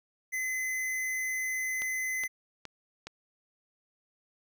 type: tone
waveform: square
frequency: 2037 Hz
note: C7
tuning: 47 cents flat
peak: -31 dBFS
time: 0.32-2.28 s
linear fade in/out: 20 ms
type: click train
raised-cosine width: 0.2 ms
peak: -23 dBFS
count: 4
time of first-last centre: 1.82-3.07 s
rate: 2.4 Hz
effects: none